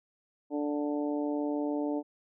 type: harmonic tone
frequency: 146.9 Hz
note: D3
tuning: 1 cent sharp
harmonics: 2 / 3 / 4 / 5 / 6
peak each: -30 / -37 / -37 / -43 / -43 dBFS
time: 0.5-2.03 s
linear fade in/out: 50 ms
effects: none